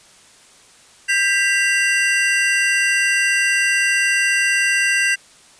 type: tone cluster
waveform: square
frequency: 1589 / 1975 / 2760 Hz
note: G6 / B6 / F7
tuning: +23 / 0 / -21 cents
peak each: -20 dBFS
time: 1.08-5.16 s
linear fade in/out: 20 ms
effects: white hiss -48 dBFS RMS until 5.59 s + resampled to 22050 Hz